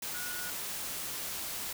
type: tone in noise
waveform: sine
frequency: 1452 Hz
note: F#6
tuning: 33 cents flat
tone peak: -41 dBFS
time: 0.14-0.5 s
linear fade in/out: 5 ms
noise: white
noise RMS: -38 dBFS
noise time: 0.02-1.73 s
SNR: -6 dB
effects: none